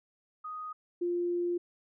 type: tone pair in turn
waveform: sine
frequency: 1246 / 349.6 Hz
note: D#6 / F4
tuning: +2 / +2 cents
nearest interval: octave + minor seventh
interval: 2200 cents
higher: first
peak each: -37 / -28 dBFS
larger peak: second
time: 0.44-0.73 / 1.01-1.58 s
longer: second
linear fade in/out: 10 ms
effects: none